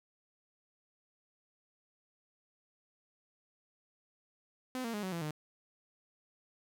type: tone with pitch steps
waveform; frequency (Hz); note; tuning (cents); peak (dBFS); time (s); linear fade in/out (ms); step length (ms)
sawtooth; 255.8 / 230.5 / 207.8 / 187.26 / 168.77 / 152.1; C4 / A#3 / G#3 / F#3 / E3 / D#3; -39 / -19 / +1 / +21 / +41 / -39; -32; 4.75-5.308; 0; 93
effects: none